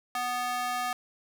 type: tone with high-pass filter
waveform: square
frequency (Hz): 246.9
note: B3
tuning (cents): 0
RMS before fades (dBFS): -31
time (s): 0.15-0.93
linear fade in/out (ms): 2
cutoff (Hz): 930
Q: 2.6
effects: none